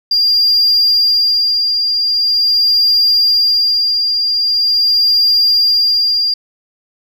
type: tone with tremolo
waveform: sine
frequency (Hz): 4795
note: D8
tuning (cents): +35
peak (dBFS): -6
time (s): 0.11-6.34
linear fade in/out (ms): 5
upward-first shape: sine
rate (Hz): 0.43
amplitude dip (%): 45
effects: tanh soft clip ceiling -6 dBFS